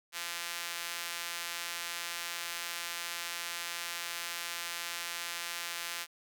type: tone with high-pass filter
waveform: sawtooth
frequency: 171.4 Hz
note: F3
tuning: 32 cents flat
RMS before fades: -39 dBFS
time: 0.12-6.07 s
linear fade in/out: 50 ms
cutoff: 1900 Hz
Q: 0.72
effects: none